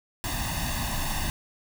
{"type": "noise with comb filter", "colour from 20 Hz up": "pink", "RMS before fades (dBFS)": -29, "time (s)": [0.24, 1.3], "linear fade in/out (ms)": 0, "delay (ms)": 1.1, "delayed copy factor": 0.9, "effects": []}